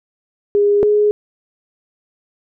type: tone pair in turn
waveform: sine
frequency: 409 / 417.8 Hz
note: G#4 / G#4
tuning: -26 / +10 cents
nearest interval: unison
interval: 36 cents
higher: second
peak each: -10 dBFS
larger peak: neither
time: 0.55-0.83 / 0.83-1.11 s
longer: neither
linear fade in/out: 0 ms
effects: none